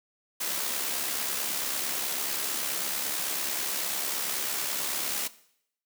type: noise with amplitude modulation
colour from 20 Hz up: white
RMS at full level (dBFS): -29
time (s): 0.4-5.28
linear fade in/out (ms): 10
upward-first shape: sine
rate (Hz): 69.1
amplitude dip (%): 40
effects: noise-tail reverb RT60 0.7 s tail -18 dB re dry + high-pass 200 Hz 12 dB/octave